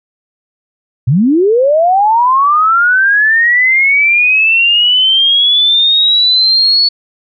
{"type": "linear sweep", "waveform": "sine", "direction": "up", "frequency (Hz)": [110.1, 4435], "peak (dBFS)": -6, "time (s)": [1.07, 6.89], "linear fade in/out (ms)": 10, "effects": []}